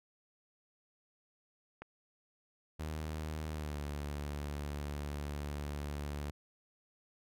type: click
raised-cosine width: 0.5 ms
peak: -30 dBFS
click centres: 1.82 s
type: tone with pitch glide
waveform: sawtooth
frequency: 77.6 to 72.82 Hz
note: D#2 to D2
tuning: -4 to -14 cents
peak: -34 dBFS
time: 2.79-6.31 s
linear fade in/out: 10 ms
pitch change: -110 cents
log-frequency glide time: 3.51-3.79 s
effects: none